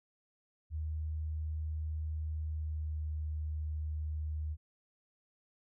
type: tone with pitch glide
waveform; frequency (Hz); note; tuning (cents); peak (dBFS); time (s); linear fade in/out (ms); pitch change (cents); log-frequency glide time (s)
sine; 77.78 to 76.84; D#2 to D#2; 0 to -21; -34; 0.7-4.57; 50; -21; 2.4-3.08
effects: none